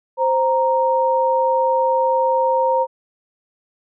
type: tone pair together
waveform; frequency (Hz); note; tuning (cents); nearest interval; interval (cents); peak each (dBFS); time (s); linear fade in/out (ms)
sine; 523.2 / 932.3; C5 / A#5; 0 / 0; minor seventh; 1000; -17; 0.17-2.87; 50
effects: none